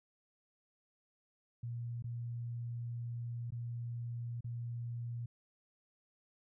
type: tone with dropouts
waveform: sine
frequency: 118.6 Hz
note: A#2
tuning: 30 cents sharp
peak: -38 dBFS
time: 1.63-5.26 s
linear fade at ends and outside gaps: 5 ms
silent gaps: 2.024-2.041 / 3.506-3.521 / 4.408-4.443 s
effects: none